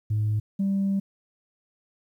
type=tone pair in turn; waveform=sine; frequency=106.7 / 196.14 Hz; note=G#2 / G3; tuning=+47 / +1 cents; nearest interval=major seventh; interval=1054 cents; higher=second; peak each=-20 dBFS; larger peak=neither; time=0.1-0.4 / 0.59-1 s; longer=second; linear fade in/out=10 ms; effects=tanh soft clip ceiling -19 dBFS + 10-bit